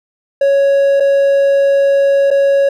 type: tone with dropouts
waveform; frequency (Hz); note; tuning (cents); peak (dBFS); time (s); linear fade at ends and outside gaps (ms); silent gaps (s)
triangle; 555; C#5; +2; -6; 0.41-2.69; 5; 1-1.004 / 2.305-2.311
effects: none